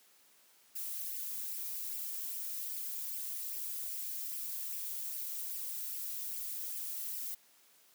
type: noise with flanger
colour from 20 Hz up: violet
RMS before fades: -40 dBFS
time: 0.75-7.35 s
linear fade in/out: 10 ms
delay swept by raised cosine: 0.37 to 2.47 ms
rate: 2.5 Hz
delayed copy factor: +0.5
effects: white hiss -65 dBFS RMS until 7.94 s + high-pass 200 Hz 12 dB/octave